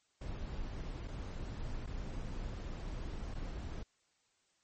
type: noise with dropouts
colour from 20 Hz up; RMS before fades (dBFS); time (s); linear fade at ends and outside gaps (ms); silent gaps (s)
brown; -41; 0.21-3.83; 5; 1.076-1.081 / 1.863-1.872 / 3.342-3.351
effects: white hiss -75 dBFS RMS until 4.63 s + MP3 32 kbps